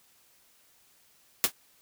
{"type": "noise with exponential decay", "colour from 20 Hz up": "white", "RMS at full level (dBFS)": -18, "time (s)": [1.44, 1.52], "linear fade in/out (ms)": 0, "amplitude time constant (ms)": 17, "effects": ["white hiss -63 dBFS RMS until 1.81 s"]}